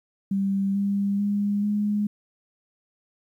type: tone with pitch steps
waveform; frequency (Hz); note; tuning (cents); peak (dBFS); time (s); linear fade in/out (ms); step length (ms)
sine; 196 / 199.77 / 203.6 / 207.5; G3 / G3 / G#3 / G#3; 0 / +33 / -34 / -1; -21; 0.31-2.07; 5; 440
effects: 10-bit